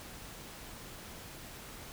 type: silence
effects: pink hiss -48 dBFS RMS until 1.92 s